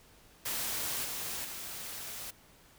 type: noise with level steps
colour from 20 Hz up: white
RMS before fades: -35 / -38 / -42 dBFS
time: 0.45-2.31 s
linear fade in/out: 10 ms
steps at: 1.04 / 1.44 s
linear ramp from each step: 10 ms
effects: pink hiss -60 dBFS RMS until 2.78 s